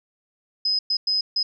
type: tone bursts at uneven times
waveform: sine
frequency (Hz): 5050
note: D#8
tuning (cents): +25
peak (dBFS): -19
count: 4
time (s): 0.65-0.79 / 0.9-0.97 / 1.07-1.21 / 1.36-1.43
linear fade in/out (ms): 5
effects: none